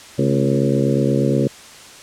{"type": "harmonic tone with a mistuned harmonic", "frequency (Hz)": 68.3, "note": "C#2", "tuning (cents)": -25, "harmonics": [2, 3, 4, 5, 6, 7, 8], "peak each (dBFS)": [-19, -21, -22, -23, -24, -24, -25], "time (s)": [0.18, 1.48], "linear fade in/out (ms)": 10, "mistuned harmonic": 3, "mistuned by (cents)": 76, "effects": ["white hiss -40 dBFS RMS until 2.02 s", "low-pass 8000 Hz 12 dB/octave"]}